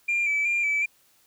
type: tone with vibrato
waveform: sine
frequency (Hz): 2349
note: D7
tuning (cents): 0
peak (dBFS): -20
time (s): 0.08-0.86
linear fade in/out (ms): 10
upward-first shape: square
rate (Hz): 2.7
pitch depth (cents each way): 32
effects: tanh soft clip ceiling -19 dBFS + white hiss -62 dBFS RMS until 1.26 s